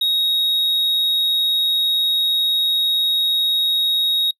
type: tone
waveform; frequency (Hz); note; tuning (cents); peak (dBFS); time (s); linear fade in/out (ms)
triangle; 3771; A#7; +19; -14; 0.01-4.31; 5
effects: noise-tail reverb RT60 0.1 s tail -25 dB re dry